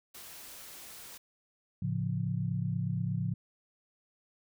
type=noise; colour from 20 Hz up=white; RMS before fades=-48 dBFS; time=0.14-1.18 s; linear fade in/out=10 ms
type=chord; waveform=sine; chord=A augmented; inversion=none; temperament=equal; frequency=110 / 138.59 / 174.61 Hz; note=A2 / C#3 / E#3; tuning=0 / 0 / 0 cents; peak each=-34 dBFS; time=1.82-3.34 s; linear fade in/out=5 ms
effects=none